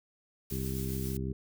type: noise with tremolo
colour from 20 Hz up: blue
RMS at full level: -42 dBFS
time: 0.5-1.17 s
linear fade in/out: 2 ms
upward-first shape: triangle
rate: 7.5 Hz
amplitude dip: 30%
type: harmonic tone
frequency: 65.8 Hz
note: C2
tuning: 10 cents sharp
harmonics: 1 / 2 / 3 / 4 / 5 / 6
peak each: -37 / -36 / -38 / -44 / -44 / -41 dBFS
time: 0.51-1.33 s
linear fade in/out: 5 ms
effects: none